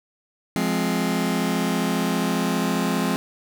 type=chord; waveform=sawtooth; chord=F minor; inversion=none; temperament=just; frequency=174.61 / 209.5 / 261.9 Hz; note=F3 / Ab3 / C4; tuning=0 / +15 / +2 cents; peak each=-21 dBFS; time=0.56-3.16 s; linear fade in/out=0 ms; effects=none

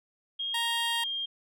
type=tone with pitch glide; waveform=sine; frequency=3246 to 3211 Hz; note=G#7 to G7; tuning=-40 to +41 cents; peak=-30 dBFS; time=0.39-1.26 s; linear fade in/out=10 ms; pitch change=-19 cents; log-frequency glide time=0.62-1.11 s
type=tone; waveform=15% pulse; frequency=932.3 Hz; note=A#5; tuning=in tune; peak=-23 dBFS; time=0.54-1.04 s; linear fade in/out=5 ms
effects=none

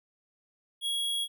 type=tone; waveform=square; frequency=3317 Hz; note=G#7; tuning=3 cents flat; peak=-29 dBFS; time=0.81-1.28 s; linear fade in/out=50 ms; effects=none

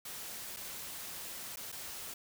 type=noise with dropouts; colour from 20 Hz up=white; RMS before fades=-44 dBFS; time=0.05-2.14 s; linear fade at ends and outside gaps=5 ms; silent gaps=0.564-0.568 / 1.56-1.57 / 1.719-1.724 s; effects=none

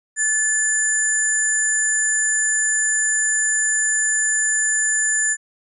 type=tone cluster; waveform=sine; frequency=1730 / 7100 / 9440 Hz; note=A6 / A8 / D9; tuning=-30 / +15 / +8 cents; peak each=-21 / -19 / -26 dBFS; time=0.16-5.37 s; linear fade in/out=50 ms; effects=none

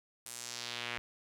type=tone with band-pass filter sweep; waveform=sawtooth; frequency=120 Hz; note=B2; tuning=49 cents flat; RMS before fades=-42 dBFS; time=0.26-0.98 s; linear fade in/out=0 ms; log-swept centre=10000 to 2200 Hz; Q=1.6; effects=none

